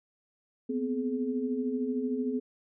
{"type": "tone cluster", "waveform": "sine", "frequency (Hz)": [241.7, 254.9, 424.3], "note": ["B3", "C4", "G#4"], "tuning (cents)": [-37, -45, 37], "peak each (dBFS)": [-36, -30, -34], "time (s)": [0.69, 2.4], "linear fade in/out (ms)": 10, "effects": []}